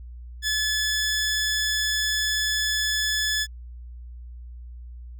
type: tone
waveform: 15% pulse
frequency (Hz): 1721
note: A6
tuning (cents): -39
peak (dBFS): -16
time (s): 0.42-3.47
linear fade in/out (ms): 50
effects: added 60 Hz sine -37 dBFS peak until 5.19 s